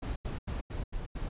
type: noise bursts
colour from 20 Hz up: brown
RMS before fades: -35 dBFS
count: 6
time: 0.02-1.29 s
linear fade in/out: 10 ms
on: 140 ms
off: 86 ms
effects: resampled to 8000 Hz